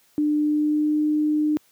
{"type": "tone with pitch glide", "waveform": "sine", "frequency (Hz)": [299, 302.6], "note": ["D4", "D#4"], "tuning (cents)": [31, -48], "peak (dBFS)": -18, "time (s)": [0.18, 1.57], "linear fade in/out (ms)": 0, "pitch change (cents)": 21, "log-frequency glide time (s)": [0.34, 1.01], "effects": ["white hiss -60 dBFS RMS until 1.71 s", "high-pass 80 Hz 12 dB/octave"]}